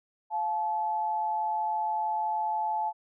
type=tone pair together; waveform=sine; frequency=698.5 / 864.7 Hz; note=F5 / A5; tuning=0 / -30 cents; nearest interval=major third; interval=370 cents; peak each=-35 / -27 dBFS; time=0.3-2.93 s; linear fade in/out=50 ms; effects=none